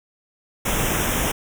pink band-stop noise, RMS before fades -22 dBFS, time 0.65-1.32 s, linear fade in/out 10 ms, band 3600 to 5400 Hz, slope 96 dB/octave, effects none

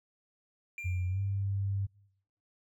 triangle tone with exponential decay, 2383 Hz, D7, 25 cents sharp, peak -35 dBFS, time 0.78-1.43 s, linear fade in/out 1 ms, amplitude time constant 140 ms
sine tone with pitch glide, 90.5 to 98.69 Hz, F#2 to G2, -38 to +12 cents, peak -29 dBFS, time 0.84-1.87 s, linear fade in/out 20 ms, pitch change +150 cents, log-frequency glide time 1.08-1.2 s
effects noise-tail reverb RT60 0.8 s tail -26 dB re dry

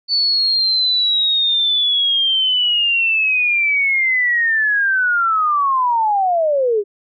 sine linear sweep, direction down, 4502 to 392 Hz, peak -13 dBFS, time 0.08-6.84 s, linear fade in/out 50 ms, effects none

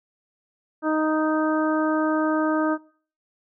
harmonic tone, 311.1 Hz, D#4, in tune, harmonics 1 / 2 / 3 / 4 / 5, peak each -22 / -26 / -30 / -29 / -32 dBFS, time 0.82-2.78 s, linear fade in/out 50 ms, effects noise-tail reverb RT60 0.5 s tail -23 dB re dry

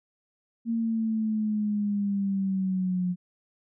sine linear sweep, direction down, 231 to 178.2 Hz, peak -24 dBFS, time 0.65-3.16 s, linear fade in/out 50 ms, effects none

